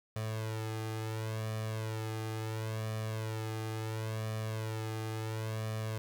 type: tone with flanger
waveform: sawtooth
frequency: 110 Hz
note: A2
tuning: in tune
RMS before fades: -37 dBFS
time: 0.16-5.98 s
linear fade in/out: 0 ms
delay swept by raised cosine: 1.7 to 2.48 ms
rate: 0.72 Hz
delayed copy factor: +1
effects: none